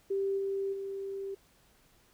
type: tone with level steps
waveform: sine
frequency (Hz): 392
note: G4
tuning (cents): 0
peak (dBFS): -28 / -30 / -35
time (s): 0.1-1.35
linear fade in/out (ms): 10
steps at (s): 0.37 / 0.72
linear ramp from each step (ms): 20
effects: pink hiss -65 dBFS RMS until 2.13 s